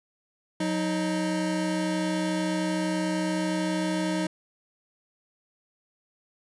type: tone cluster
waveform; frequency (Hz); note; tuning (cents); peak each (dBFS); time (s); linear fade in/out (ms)
square; 181.7 / 313.9 / 616; F#3 / D#4 / D#5; -31 / +15 / -17; -30 / -29 / -34; 0.6-4.27; 5
effects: resampled to 24000 Hz